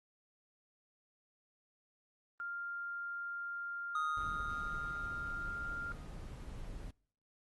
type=tone; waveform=sine; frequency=1396.9 Hz; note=F6; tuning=in tune; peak=-39 dBFS; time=2.4-5.92 s; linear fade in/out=0 ms
type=tone with exponential decay; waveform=triangle; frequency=1244.5 Hz; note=D#6; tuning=in tune; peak=-31 dBFS; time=3.95-6.53 s; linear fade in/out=2 ms; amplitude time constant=560 ms
type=noise; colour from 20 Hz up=brown; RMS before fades=-46 dBFS; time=4.17-6.91 s; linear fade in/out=5 ms
effects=noise-tail reverb RT60 0.6 s tail -26 dB re dry + Opus 32 kbps